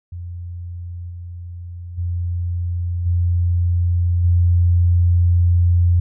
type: tone with level steps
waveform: sine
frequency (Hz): 87.31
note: F2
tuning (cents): 0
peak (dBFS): -27 / -29 / -19 / -14 / -11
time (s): 0.12-6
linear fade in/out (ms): 5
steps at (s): 1.09 / 1.97 / 3.05 / 4.23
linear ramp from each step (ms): 20
effects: none